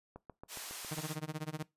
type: click train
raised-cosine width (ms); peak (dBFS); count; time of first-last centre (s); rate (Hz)
1; -33; 7; 0.16-0.985; 7.27
type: band-pass noise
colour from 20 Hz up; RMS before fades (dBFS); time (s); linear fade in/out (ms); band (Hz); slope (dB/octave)
white; -45; 0.48-1.17; 50; 520 to 12000; 12
type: tone with tremolo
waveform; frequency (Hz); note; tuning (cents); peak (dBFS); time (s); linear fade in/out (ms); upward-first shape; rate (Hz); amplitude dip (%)
sawtooth; 154.8; D#3; -9; -31; 0.91-1.63; 5; sine; 16; 100
effects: noise-tail reverb RT60 0.2 s tail -21 dB re dry + resampled to 32000 Hz